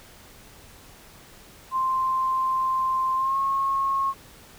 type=tone with pitch glide; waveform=sine; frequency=1046.5 to 1087.8 Hz; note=C6 to C#6; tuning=0 to -33 cents; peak=-21 dBFS; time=1.71-4.14 s; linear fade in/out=50 ms; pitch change=+67 cents; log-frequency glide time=3.16-3.38 s; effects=pink hiss -49 dBFS RMS until 4.58 s